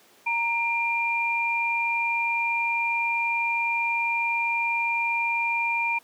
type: tone pair together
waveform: sine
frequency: 932.3 / 2390 Hz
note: A#5 / D7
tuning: 0 / +30 cents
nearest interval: octave + major third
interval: 1630 cents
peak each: -27 / -24 dBFS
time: 0.26-5.99 s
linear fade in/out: 10 ms
effects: pink hiss -56 dBFS RMS until 6.03 s + high-pass 300 Hz 12 dB/octave

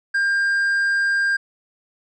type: tone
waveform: triangle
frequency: 1600 Hz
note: G6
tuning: 35 cents sharp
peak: -15 dBFS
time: 0.14-1.37 s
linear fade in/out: 10 ms
effects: resampled to 22050 Hz

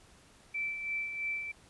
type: tone with tremolo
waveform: sine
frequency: 2329 Hz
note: D7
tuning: 15 cents flat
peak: -31 dBFS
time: 0.54-1.52 s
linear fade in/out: 10 ms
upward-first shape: sine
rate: 3 Hz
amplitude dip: 50%
effects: pink hiss -60 dBFS RMS until 1.69 s + resampled to 24000 Hz

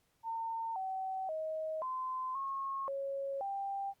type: tone with pitch steps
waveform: sine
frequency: 908 / 761 / 631 / 1031 / 1087 / 550 / 790 Hz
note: A#5 / F#5 / D#5 / C6 / C#6 / C#5 / G5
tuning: -46 / +48 / +24 / -26 / -34 / -14 / +13 cents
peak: -35 dBFS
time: 0.23-3.94 s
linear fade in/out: 50 ms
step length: 530 ms
effects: pink hiss -75 dBFS RMS until 4 s + Opus 48 kbps

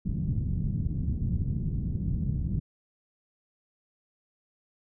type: low-pass noise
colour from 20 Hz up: white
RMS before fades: -29 dBFS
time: 0.05-2.6 s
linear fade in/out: 10 ms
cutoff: 180 Hz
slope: 24 dB/octave
effects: none

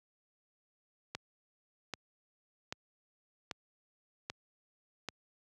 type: click train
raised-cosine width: 0.2 ms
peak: -20 dBFS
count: 6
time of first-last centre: 1.15-5.087 s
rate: 1.27 Hz
effects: high-pass 80 Hz 12 dB/octave

